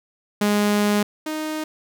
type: tone pair in turn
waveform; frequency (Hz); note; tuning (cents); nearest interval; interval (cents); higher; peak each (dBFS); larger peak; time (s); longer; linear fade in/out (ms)
sawtooth; 207 / 310.1; G#3 / D#4; -5 / -6; perfect fifth; 699; second; -13 / -21; first; 0.41-1.03 / 1.26-1.64; first; 5
effects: none